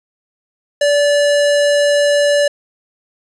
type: tone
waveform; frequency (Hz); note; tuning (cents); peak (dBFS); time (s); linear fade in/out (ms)
square; 579; D5; -25; -11; 0.81-2.48; 5
effects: resampled to 22050 Hz + 7-bit